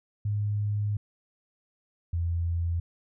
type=tone pair in turn; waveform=sine; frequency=103.83 / 84.89 Hz; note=G#2 / F2; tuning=0 / -49 cents; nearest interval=minor third; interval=349 cents; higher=first; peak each=-25 dBFS; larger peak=neither; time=0.25-0.97 / 2.13-2.8 s; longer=first; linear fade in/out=5 ms; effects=none